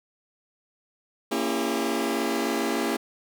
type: chord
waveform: sawtooth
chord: A# diminished seventh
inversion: none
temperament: just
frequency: 233.1 / 279.7 / 335.6 / 402.8 Hz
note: A#3 / C#4 / E4 / G4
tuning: 0 / +16 / +31 / +47 cents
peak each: -26 dBFS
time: 1.31-2.97 s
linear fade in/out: 10 ms
effects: none